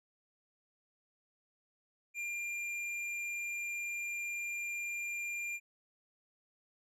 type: tone with hard clipping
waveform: sine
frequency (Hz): 2394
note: D7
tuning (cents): +33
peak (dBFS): -38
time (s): 2.14-5.6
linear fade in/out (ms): 50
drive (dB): 8
effects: none